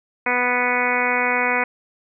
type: harmonic tone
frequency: 246.9 Hz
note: B3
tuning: in tune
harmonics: 1 / 2 / 3 / 4 / 5 / 6 / 7 / 8 / 9 / 10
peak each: -30 / -26 / -27 / -25 / -30 / -26 / -30 / -25 / -24 / -28 dBFS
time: 0.26-1.64 s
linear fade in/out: 5 ms
effects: none

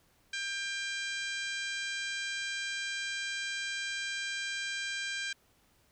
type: harmonic tone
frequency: 795 Hz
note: G5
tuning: 24 cents sharp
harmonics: 2 / 3 / 4 / 5 / 6 / 7 / 8 / 9 / 10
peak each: -37 / -40 / -42 / -44 / -47 / -49 / -48 / -53 / -50 dBFS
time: 0.33-5.33 s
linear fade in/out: 5 ms
effects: pink hiss -68 dBFS RMS until 5.91 s

